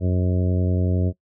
harmonic tone, 90.9 Hz, F#2, 30 cents flat, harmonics 1 / 2 / 3 / 4 / 5 / 6 / 7, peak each -19 / -25 / -29 / -31 / -33 / -35 / -36 dBFS, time 0-1.13 s, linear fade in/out 50 ms, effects noise-tail reverb RT60 0.1 s tail -20 dB re dry

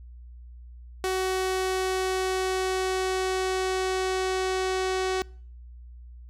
sawtooth tone with low-pass filter sweep, 375 Hz, F#4, 23 cents sharp, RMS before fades -27 dBFS, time 1.04-5.22 s, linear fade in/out 0 ms, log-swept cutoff 11000 to 7000 Hz, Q 0.94, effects noise-tail reverb RT60 0.5 s tail -25 dB re dry + added 60 Hz sine -42 dBFS peak until 6.29 s

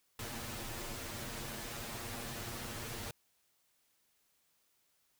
pink noise with comb filter, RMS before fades -43 dBFS, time 0.19-3.11 s, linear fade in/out 2 ms, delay 8.6 ms, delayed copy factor +1, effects white hiss -75 dBFS RMS until 5.19 s

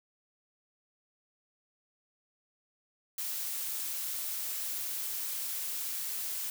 blue noise, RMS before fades -36 dBFS, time 3.18-6.5 s, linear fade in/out 2 ms, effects none

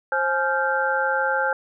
sine tone cluster, 530 / 849 / 1390 / 1563 Hz, C5 / G#5 / F6 / G6, +22 / +38 / -9 / -6 cents, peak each -25 dBFS, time 0.12-1.53 s, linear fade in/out 2 ms, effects none

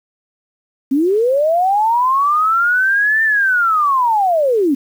sine linear two-way sweep, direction up then down, 255.1 to 1797 to 255.1 Hz, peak -11 dBFS, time 0.91-4.75 s, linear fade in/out 10 ms, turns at 3.23 s, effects 7-bit

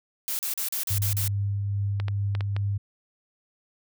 blue noise bursts, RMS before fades -29 dBFS, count 7, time 0.28-1.278 s, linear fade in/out 0 ms, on 110 ms, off 38 ms
sine tone with tremolo, 100.5 Hz, G2, 44 cents sharp, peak -23 dBFS, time 0.9-2.78 s, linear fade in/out 10 ms, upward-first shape triangle, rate 2.4 Hz, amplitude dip 25%
clicks, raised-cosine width 0.3 ms, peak -18 dBFS, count 5, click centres 2 / 2.083 / 2.351 / 2.408 / 2.565 s
effects none

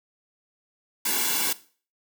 white noise with comb filter, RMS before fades -25 dBFS, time 1.05-1.53 s, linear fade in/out 5 ms, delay 1.6 ms, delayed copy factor -0.75, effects noise-tail reverb RT60 0.4 s tail -17 dB re dry + high-pass 200 Hz 12 dB/octave

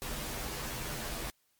pink noise with comb filter, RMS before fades -38 dBFS, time 0.02-1.3 s, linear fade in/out 0 ms, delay 11 ms, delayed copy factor -0.95, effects white hiss -73 dBFS RMS until 1.59 s + MP3 96 kbps

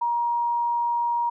sine tone, 947 Hz, A#5, 27 cents sharp, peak -21 dBFS, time 0.01-1.3 s, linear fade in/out 10 ms, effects none

